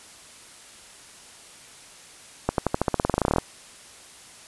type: accelerating click train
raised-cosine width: 1 ms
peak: -6 dBFS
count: 19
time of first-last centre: 2.49-3.384 s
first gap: 92 ms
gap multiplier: 0.92
effects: white hiss -47 dBFS RMS until 4.47 s + resampled to 24000 Hz